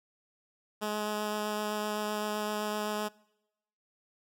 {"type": "tone with vibrato", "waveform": "10% pulse", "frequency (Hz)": 211, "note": "G#3", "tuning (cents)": 28, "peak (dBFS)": -23, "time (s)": [0.81, 3.09], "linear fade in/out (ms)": 20, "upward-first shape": "sine", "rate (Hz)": 7.8, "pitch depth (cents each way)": 9, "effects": ["noise-tail reverb RT60 0.9 s tail -24 dB re dry"]}